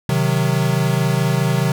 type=chord; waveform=square; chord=C diminished; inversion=none; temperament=equal; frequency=130.81 / 155.56 / 185 Hz; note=C3 / Eb3 / Gb3; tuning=0 / 0 / 0 cents; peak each=-19 / -20 / -23 dBFS; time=0.09-1.72 s; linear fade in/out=2 ms; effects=none